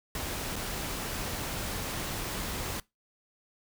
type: noise with dropouts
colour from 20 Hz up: pink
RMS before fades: -35 dBFS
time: 0.15-2.8 s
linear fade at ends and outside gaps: 2 ms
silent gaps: 0.558-0.562 s
effects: noise-tail reverb RT60 0.2 s tail -22 dB re dry